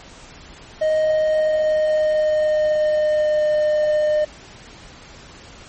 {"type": "tone with pitch glide", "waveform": "triangle", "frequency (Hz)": [623, 606.7], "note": ["D#5", "D#5"], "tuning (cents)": [2, -44], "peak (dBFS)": -13, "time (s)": [0.81, 4.25], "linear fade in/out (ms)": 10, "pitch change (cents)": -46, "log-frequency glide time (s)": [0.98, 3.49], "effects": ["pink hiss -42 dBFS RMS until 5.68 s", "MP3 32 kbps"]}